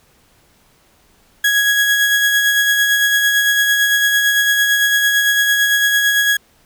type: tone with tremolo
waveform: 35% pulse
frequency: 1661.2 Hz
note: G#6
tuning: in tune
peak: -9 dBFS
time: 1.44-6.37 s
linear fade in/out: 5 ms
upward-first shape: sine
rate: 8.9 Hz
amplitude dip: 35%
effects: pink hiss -54 dBFS RMS until 6.65 s